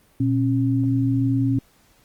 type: tone pair together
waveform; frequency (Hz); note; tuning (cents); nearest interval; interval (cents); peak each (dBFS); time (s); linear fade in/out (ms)
sine; 119.3 / 271.7; A#2 / C#4; +41 / -35; octave + major second; 1424; -20; 0.2-1.59; 5
effects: pink hiss -58 dBFS RMS until 2.04 s + Opus 32 kbps